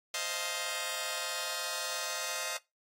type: chord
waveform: 5% pulse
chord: F dominant seventh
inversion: second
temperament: just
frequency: 523.8 / 628.6 / 698.5 / 873.1 Hz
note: C5 / Eb5 / F5 / A5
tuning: +2 / +18 / 0 / -14 cents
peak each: -29 / -26 / -29 / -31 dBFS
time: 0.14-2.57 s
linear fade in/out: 2 ms
effects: noise-tail reverb RT60 0.2 s tail -19 dB re dry + AAC 48 kbps